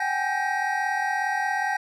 triangle tone cluster, 756 / 801 / 838 / 1567 / 1894 Hz, F#5 / G5 / G#5 / G6 / A#6, +37 / +37 / +15 / -1 / +27 cents, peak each -28 dBFS, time 0-1.77 s, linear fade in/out 5 ms, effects none

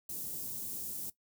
white band-stop noise, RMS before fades -40 dBFS, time 0.09-1.1 s, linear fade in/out 5 ms, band 330 to 9200 Hz, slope 12 dB/octave, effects noise-tail reverb RT60 0.1 s tail -17 dB re dry + high-pass 80 Hz 12 dB/octave

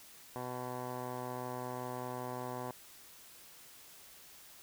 10% pulse tone with low-pass filter, 125.3 Hz, B2, 25 cents sharp, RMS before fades -41 dBFS, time 0.36-2.71 s, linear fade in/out 0 ms, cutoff 1100 Hz, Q 4.9, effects white hiss -56 dBFS RMS until 4.62 s

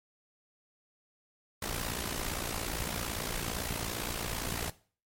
pink noise with amplitude modulation, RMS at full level -32 dBFS, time 1.62-4.7 s, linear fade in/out 5 ms, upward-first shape sine, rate 57.6 Hz, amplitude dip 75%, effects noise-tail reverb RT60 0.4 s tail -18 dB re dry + MP3 64 kbps

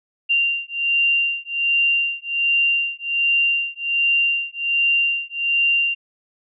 sine beating tone pair, 2776 / 2777.3 Hz, F7 / F7, -11 / -10 cents, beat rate 1.3 Hz, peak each -20 dBFS, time 0.29-5.95 s, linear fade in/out 20 ms, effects none

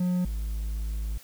triangle tone pair in turn, 180 / 53.41 Hz, F#3 / G#1, -47 / +49 cents, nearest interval octave + major sixth, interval 2104 cents, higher first, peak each -21 / -26 dBFS, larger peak first, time 0-0.25 / 0.25-1.18 s, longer second, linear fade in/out 5 ms, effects white hiss -52 dBFS RMS until 1.23 s

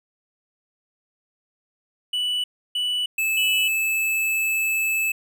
triangle tone bursts, 2962 Hz, F#7, 1 cent sharp, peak -20 dBFS, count 3, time 2.13-3.68 s, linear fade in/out 5 ms, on 310 ms, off 310 ms
square tone, 2615 Hz, E7, 15 cents flat, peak -21 dBFS, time 3.18-5.12 s, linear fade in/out 5 ms
effects none

